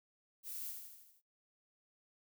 violet noise with echo, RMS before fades -45 dBFS, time 0.43-0.74 s, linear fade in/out 50 ms, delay 80 ms, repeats 6, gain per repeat -4 dB, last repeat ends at 1.22 s, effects noise-tail reverb RT60 0.2 s tail -23 dB re dry

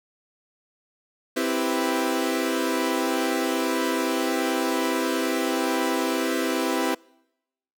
sawtooth chord, C major seventh, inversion none, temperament equal, 261.6 / 329.6 / 392 / 493.9 Hz, C4 / E4 / G4 / B4, 0 / 0 / 0 / 0 cents, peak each -23 / -23 / -26 / -26 dBFS, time 1.36-6.95 s, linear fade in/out 10 ms, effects noise-tail reverb RT60 0.9 s tail -26 dB re dry

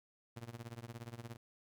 sawtooth tone with tremolo, 117.5 Hz, A#2, 14 cents sharp, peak -38 dBFS, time 0.36-1.37 s, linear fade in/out 10 ms, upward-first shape triangle, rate 17 Hz, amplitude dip 100%, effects 13-bit

